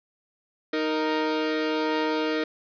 sawtooth tone pair together, 311.2 / 466.2 Hz, D#4 / A#4, 0 / 0 cents, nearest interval perfect fifth, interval 700 cents, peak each -22 / -23 dBFS, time 0.73-2.44 s, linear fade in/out 5 ms, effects resampled to 11025 Hz + 9-bit

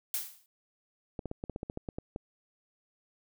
blue noise with exponential decay, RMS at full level -30 dBFS, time 0.14-0.46 s, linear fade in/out 1 ms, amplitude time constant 68 ms
clicks, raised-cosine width 2 ms, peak -23 dBFS, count 12, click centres 1.192 / 1.257 / 1.314 / 1.439 / 1.497 / 1.561 / 1.631 / 1.699 / 1.774 / 1.888 / 1.985 / 2.161 s
effects none

